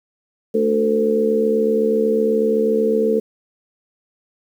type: harmonic tone with a mistuned harmonic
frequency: 73.42 Hz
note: D2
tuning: in tune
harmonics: 3 / 4 / 5 / 6 / 7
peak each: -21 / -28 / -28 / -16 / -24 dBFS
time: 0.54-3.2 s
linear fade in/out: 10 ms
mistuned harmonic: 6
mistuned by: +21 cents
effects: 8-bit